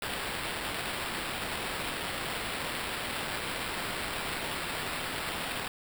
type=noise with sample-and-hold; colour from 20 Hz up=white; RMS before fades=-35 dBFS; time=0.02-5.68 s; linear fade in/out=2 ms; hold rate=6300 Hz; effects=none